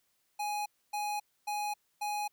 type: tone bursts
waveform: square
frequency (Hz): 832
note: G#5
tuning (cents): +3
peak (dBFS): -33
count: 4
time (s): 0.39-2.28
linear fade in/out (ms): 10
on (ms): 270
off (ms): 270
effects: white hiss -75 dBFS RMS until 2.32 s